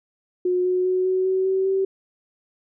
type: tone with pitch steps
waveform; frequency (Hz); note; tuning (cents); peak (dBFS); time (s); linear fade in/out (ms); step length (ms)
sine; 361.7 / 365.5 / 369.3 / 373.2 / 377.1 / 381 / 385; F#4 / F#4 / F#4 / F#4 / F#4 / G4 / G4; -39 / -21 / -3 / +15 / +33 / -49 / -31; -18; 0.45-1.85; 5; 200
effects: none